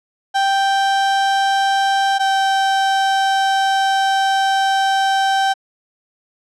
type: tone pair in turn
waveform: 35% pulse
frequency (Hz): 784 / 777.7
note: G5 / G5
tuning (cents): 0 / -14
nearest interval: unison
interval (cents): 14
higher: first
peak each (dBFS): -12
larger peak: neither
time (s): 0.34-2.19 / 2.19-5.54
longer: second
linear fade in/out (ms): 20
effects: low-pass 6000 Hz 12 dB/octave